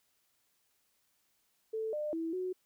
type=tone with pitch steps; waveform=sine; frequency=441.4 / 601 / 327.5 / 368.2 Hz; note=A4 / D5 / E4 / F#4; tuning=+5 / +40 / -11 / -8 cents; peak=-33 dBFS; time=1.73-2.53 s; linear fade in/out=10 ms; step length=200 ms; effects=white hiss -75 dBFS RMS until 2.65 s